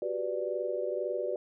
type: chord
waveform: sine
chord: G major seventh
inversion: third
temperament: equal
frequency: 370 / 392 / 493.9 / 587.3 Hz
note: F#4 / G4 / B4 / D5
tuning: 0 / 0 / 0 / 0 cents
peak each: -36 / -38 / -35 / -34 dBFS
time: 0.02-1.36 s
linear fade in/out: 2 ms
effects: none